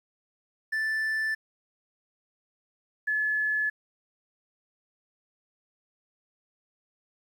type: tone pair in turn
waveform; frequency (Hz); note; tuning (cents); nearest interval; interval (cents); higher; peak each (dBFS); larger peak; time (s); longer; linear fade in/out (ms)
triangle / sine; 1760 / 1716.8; A6 / A6; 0 / -43; unison; 43; first; -24; neither; 0.72-1.35 / 3.07-3.7; neither; 10
effects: 10-bit